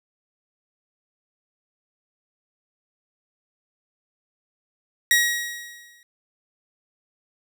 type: tone with exponential decay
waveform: sawtooth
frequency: 1900 Hz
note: A#6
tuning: 33 cents sharp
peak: -10 dBFS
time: 5.11-6.03 s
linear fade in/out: 1 ms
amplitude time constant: 200 ms
effects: none